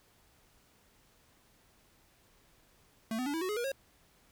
square tone with pitch steps, 222.9 / 253.1 / 287.4 / 326.3 / 370.6 / 420.8 / 477.8 / 542.5 Hz, A3 / B3 / D4 / E4 / F#4 / G#4 / A#4 / C#5, +23 / +43 / -37 / -18 / +3 / +23 / +43 / -37 cents, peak -33 dBFS, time 3.11-3.718 s, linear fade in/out 2 ms, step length 76 ms, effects pink hiss -66 dBFS RMS until 4.31 s

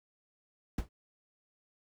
brown noise with exponential decay, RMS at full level -28 dBFS, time 0.78-0.89 s, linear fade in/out 5 ms, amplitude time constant 23 ms, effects none

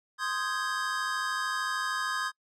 square chord, Ab major seventh, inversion first, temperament equal, 1046.5 / 1244.5 / 1568 / 1661.2 Hz, C6 / Eb6 / G6 / Ab6, 0 / 0 / 0 / 0 cents, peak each -36 / -35 / -38 / -34 dBFS, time 0.18-2.32 s, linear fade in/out 50 ms, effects noise-tail reverb RT60 0.1 s tail -26 dB re dry + low-pass 8000 Hz 12 dB/octave

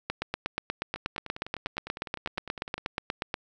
two click trains, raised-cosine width 0.3 ms, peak -13 / -22 dBFS, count 28 / 19, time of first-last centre 0.1-3.341 / 0.96-2.78 s, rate 8.33 / 9.89 Hz, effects none

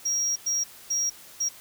triangle tone bursts at uneven times, 5650 Hz, F8, 19 cents sharp, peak -22 dBFS, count 4, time 0.05-0.36 / 0.46-0.64 / 0.9-1.1 / 1.4-1.49 s, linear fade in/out 10 ms, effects white hiss -48 dBFS RMS until 1.6 s

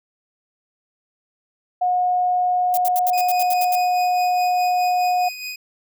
sine tone, 724 Hz, F#5, 38 cents flat, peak -16 dBFS, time 1.81-5.29 s, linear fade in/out 10 ms
violet noise bursts, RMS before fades -26 dBFS, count 10, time 2.74-3.754 s, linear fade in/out 0 ms, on 33 ms, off 76 ms
25% pulse tone with tremolo, 2494 Hz, D#7, 3 cents sharp, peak -23 dBFS, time 3.13-5.56 s, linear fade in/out 5 ms, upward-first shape sine, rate 4.8 Hz, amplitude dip 50%
effects none

